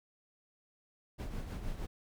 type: noise with tremolo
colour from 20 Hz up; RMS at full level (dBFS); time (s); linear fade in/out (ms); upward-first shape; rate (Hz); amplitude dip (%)
brown; -37; 1.18-1.87; 20; triangle; 6.4; 60
effects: none